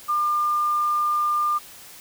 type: tone with quantisation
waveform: sine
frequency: 1200 Hz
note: D6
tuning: 37 cents sharp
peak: -19 dBFS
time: 0.08-1.59 s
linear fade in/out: 20 ms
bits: 8
effects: white hiss -44 dBFS RMS until 2 s